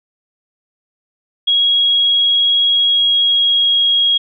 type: tone with pitch glide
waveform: sine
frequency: 3307 to 3288 Hz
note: G#7 to G#7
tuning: -8 to -18 cents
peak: -10 dBFS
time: 1.47-4.18 s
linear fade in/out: 10 ms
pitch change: -10 cents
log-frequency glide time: 2.62-3.81 s
effects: none